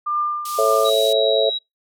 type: tone with tremolo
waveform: sine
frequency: 1197 Hz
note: D6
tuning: 33 cents sharp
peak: -17 dBFS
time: 0.06-0.9 s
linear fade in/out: 10 ms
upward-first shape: triangle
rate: 1.9 Hz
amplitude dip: 70%
type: band-pass noise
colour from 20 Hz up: white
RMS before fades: -33 dBFS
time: 0.45-1.13 s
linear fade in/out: 5 ms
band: 3100 to 13000 Hz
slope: 24 dB/octave
type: chord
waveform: sine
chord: A major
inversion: none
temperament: just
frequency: 440 / 550 / 660 Hz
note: A4 / C#5 / E5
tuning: 0 / -14 / +2 cents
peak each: -19 dBFS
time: 0.58-1.5 s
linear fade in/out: 10 ms
type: tone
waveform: sine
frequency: 3857 Hz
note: B7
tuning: 42 cents flat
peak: -21 dBFS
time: 0.84-1.59 s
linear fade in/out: 20 ms
effects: noise-tail reverb RT60 0.2 s tail -26 dB re dry

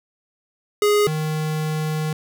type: tone pair in turn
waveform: square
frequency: 415.3 / 155.19 Hz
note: G#4 / D#3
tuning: 0 / -4 cents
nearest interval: octave + perfect fourth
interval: 1704 cents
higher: first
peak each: -15 / -22 dBFS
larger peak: first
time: 0.82-1.07 / 1.07-2.13 s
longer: second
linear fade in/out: 2 ms
effects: none

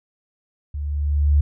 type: tone with level ramp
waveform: sine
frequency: 72.9 Hz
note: D2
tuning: 12 cents flat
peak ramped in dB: -25 to -11 dBFS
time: 0.74-1.41 s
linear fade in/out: 5 ms
effects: none

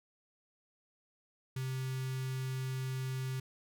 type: tone with notch filter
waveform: square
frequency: 130.81 Hz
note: C3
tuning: in tune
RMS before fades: -37 dBFS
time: 1.56-3.4 s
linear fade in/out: 5 ms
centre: 640 Hz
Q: 0.58
effects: none

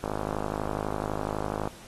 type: click train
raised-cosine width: 1 ms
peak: -16 dBFS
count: 86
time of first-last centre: 0.04-1.675 s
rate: 52 Hz
effects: pink hiss -49 dBFS RMS until 1.87 s + AAC 32 kbps

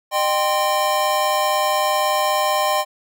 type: chord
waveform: square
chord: C minor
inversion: first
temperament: equal with one note detuned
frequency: 608.7 / 784 / 1046.5 Hz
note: Eb5 / G5 / C6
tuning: -38 / 0 / 0 cents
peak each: -22 dBFS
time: 0.11-2.85 s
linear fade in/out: 50 ms
effects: none

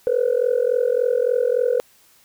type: tone with amplitude modulation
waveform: sine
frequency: 491.2 Hz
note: B4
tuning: 9 cents flat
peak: -11 dBFS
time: 0.07-1.8 s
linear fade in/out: 0 ms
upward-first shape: sine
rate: 43.5 Hz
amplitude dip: 95%
effects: tanh soft clip ceiling -10 dBFS + white hiss -55 dBFS RMS until 2.24 s

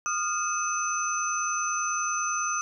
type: tone cluster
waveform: sine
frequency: 1228 / 1398 / 2567 / 6080 Hz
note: D#6 / F6 / E7 / F#8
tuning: -23 / +1 / -47 / +46 cents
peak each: -29 / -33 / -37 / -30 dBFS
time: 0.06-2.61 s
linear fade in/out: 0 ms
effects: none

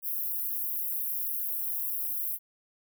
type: high-pass noise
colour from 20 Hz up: pink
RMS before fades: -32 dBFS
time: 0.02-2.39 s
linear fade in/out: 50 ms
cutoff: 12000 Hz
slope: 48 dB/octave
effects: none

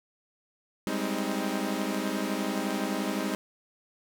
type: chord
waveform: sawtooth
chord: Ab major seventh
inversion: third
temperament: equal with one note detuned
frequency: 196 / 207.7 / 261.6 / 315.5 Hz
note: G3 / Ab3 / C4 / Eb4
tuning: 0 / 0 / 0 / +24 cents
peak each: -30 dBFS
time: 0.87-3.35 s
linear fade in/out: 0 ms
effects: none

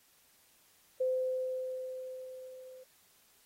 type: tone with level ramp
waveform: sine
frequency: 514 Hz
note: C5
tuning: 31 cents flat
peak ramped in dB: -27 to -49 dBFS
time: 1-2.84 s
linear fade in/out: 10 ms
effects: white hiss -66 dBFS RMS until 3.45 s + AAC 48 kbps

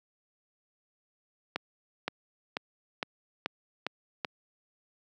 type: accelerating click train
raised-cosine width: 0.3 ms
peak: -14 dBFS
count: 7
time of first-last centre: 1.56-4.248 s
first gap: 520 ms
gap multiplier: 0.94
effects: high-pass 200 Hz 12 dB/octave

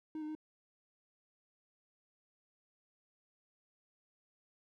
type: tone with pitch steps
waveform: triangle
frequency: 312.3 / 305.1 / 309.7 Hz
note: D#4 / D#4 / D#4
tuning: +7 / -34 / -8 cents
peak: -37 dBFS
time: 0.15-0.351 s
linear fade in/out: 2 ms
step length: 67 ms
effects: none

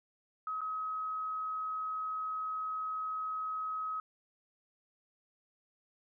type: tone with dropouts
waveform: sine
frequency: 1273 Hz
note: D#6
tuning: 39 cents sharp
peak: -34 dBFS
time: 0.47-4 s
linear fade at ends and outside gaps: 2 ms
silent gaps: 0.608-0.615 s
effects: none

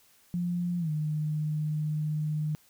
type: tone with pitch glide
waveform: sine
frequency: 175.3 to 152.61 Hz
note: F3 to D#3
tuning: +7 to -33 cents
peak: -27 dBFS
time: 0.34-2.55 s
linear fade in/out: 0 ms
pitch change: -240 cents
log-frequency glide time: 0.79-0.9 s
effects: white hiss -62 dBFS RMS until 2.69 s

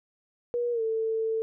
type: tone with pitch glide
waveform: sine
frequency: 480.4 to 445.6 Hz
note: B4 to A4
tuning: -48 to +22 cents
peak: -25 dBFS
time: 0.54-1.42 s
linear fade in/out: 0 ms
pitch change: -130 cents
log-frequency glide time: 0.72-0.82 s
effects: none

